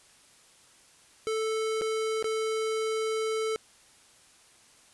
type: tone with dropouts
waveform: square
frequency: 440 Hz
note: A4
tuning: in tune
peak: -28 dBFS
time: 1.27-3.56 s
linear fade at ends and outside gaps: 0 ms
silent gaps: 1.812-1.818 / 2.226-2.243 s
effects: white hiss -58 dBFS RMS until 4.93 s + resampled to 24000 Hz